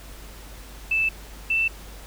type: tone pair in turn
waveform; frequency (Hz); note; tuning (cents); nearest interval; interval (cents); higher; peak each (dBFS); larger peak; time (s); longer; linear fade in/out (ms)
sine; 2637 / 2665; E7 / E7; 0 / +18; unison; 18; second; -19; neither; 0.91-1.09 / 1.5-1.68; neither; 5
effects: added 50 Hz sine -41 dBFS peak until 2.06 s + pink hiss -45 dBFS RMS until 2.06 s